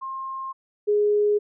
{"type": "tone pair in turn", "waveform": "sine", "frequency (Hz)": [1064, 415.8], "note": ["C6", "G#4"], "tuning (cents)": [29, 2], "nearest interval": "octave + major third", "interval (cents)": 1627, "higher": "first", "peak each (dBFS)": [-29, -17], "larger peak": "second", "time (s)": [[0.01, 0.53], [0.87, 1.39]], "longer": "neither", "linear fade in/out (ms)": 20, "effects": []}